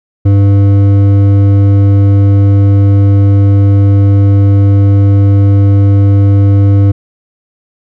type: tone with hard clipping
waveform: sine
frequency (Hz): 99.6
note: G2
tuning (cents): +28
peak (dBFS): -5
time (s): 0.25-6.92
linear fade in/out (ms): 10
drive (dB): 9
effects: none